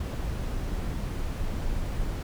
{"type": "noise", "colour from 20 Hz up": "brown", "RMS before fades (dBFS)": -30, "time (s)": [0, 2.23], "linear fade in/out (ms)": 5, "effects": []}